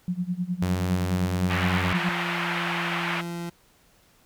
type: tone with tremolo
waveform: sine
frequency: 179.1 Hz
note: F3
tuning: 44 cents sharp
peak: -22 dBFS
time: 0.08-2.09 s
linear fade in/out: 0 ms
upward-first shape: sine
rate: 9.7 Hz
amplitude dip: 90%
type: tone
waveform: sawtooth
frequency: 91.5 Hz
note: F#2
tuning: 19 cents flat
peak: -21 dBFS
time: 0.62-1.93 s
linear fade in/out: 5 ms
type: band-pass noise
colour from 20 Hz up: white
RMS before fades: -29 dBFS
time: 1.49-3.22 s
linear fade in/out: 20 ms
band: 710 to 2600 Hz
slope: 24 dB/octave
type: tone with pitch glide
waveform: 30% pulse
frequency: 173.2 to 171.31 Hz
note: F3 to F3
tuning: -14 to -33 cents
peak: -28 dBFS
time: 1.94-3.5 s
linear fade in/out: 10 ms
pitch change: -19 cents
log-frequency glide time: 2.25-2.91 s
effects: pink hiss -60 dBFS RMS until 4.25 s